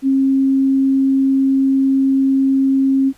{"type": "tone", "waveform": "sine", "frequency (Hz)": 269.1, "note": "C4", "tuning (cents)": 49, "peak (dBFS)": -11, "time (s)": [0.02, 3.13], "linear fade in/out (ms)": 50, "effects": ["pink hiss -51 dBFS RMS until 3.17 s", "resampled to 32000 Hz"]}